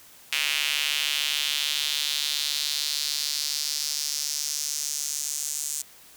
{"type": "tone with high-pass filter sweep", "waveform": "square", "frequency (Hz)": 73.42, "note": "D2", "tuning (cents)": 0, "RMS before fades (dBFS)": -28, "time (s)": [0.32, 5.82], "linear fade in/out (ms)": 5, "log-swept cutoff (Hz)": [2600, 7300], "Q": 2.6, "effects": ["white hiss -51 dBFS RMS until 6.16 s"]}